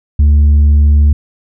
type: tone with tanh clipping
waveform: sine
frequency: 73.4 Hz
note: D2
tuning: in tune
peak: -5 dBFS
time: 0.19-1.13 s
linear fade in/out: 5 ms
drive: 3 dB
effects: none